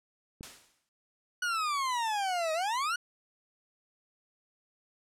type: click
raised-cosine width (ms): 3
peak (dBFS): -31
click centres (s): 0.409
type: noise with exponential decay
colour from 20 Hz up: white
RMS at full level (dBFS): -42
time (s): 0.43-0.89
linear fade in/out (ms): 0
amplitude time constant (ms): 100
type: exponential two-way sweep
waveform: 40% pulse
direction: down then up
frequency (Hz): 1480 to 622.3 to 1480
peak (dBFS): -28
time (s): 1.42-2.96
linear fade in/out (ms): 5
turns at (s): 2.53
effects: low-pass 9000 Hz 12 dB/octave